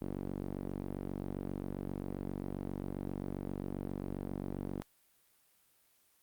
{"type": "tone with band-pass filter", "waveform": "sawtooth", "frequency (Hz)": 47.51, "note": "F#1", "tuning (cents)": 47, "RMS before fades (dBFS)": -40, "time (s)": [0.01, 4.82], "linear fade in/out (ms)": 0, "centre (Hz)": 300, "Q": 1.3, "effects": ["white hiss -70 dBFS RMS until 6.22 s", "Opus 32 kbps"]}